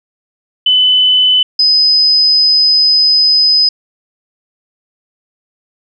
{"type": "tone pair in turn", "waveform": "sine", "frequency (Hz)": [3012, 5028], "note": ["F#7", "D#8"], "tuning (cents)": [30, 17], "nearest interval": "major sixth", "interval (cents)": 887, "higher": "second", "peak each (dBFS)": -6, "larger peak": "neither", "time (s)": [[0.66, 1.43], [1.59, 3.69]], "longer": "second", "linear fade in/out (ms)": 5, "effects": []}